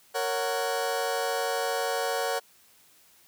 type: chord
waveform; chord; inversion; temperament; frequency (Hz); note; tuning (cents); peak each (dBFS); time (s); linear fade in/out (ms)
sawtooth; F# major; first; just; 462.5 / 555 / 740; A#4 / C#5 / F#5; -14 / +2 / 0; -27; 0.14-2.4; 20
effects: white hiss -59 dBFS RMS until 3.27 s + high-pass 60 Hz 12 dB/octave